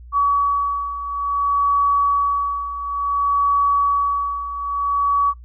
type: beating tone pair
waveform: sine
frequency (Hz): 1134 / 1134.57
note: C#6 / C#6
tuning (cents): +39 / +40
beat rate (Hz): 0.57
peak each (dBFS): -22 / -17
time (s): 0.12-5.34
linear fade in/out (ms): 50
effects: noise-tail reverb RT60 0.1 s tail -19 dB re dry + added 60 Hz sine -37 dBFS peak until 5.44 s